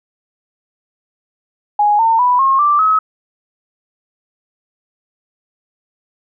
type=tone with pitch steps; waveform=sine; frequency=830.6 / 905.8 / 987.8 / 1077.2 / 1174.6 / 1281 Hz; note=G#5 / A#5 / B5 / C#6 / D6 / E6; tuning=0 / -50 / 0 / -50 / 0 / -50 cents; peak=-9 dBFS; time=1.79-2.99 s; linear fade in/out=5 ms; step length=200 ms; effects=none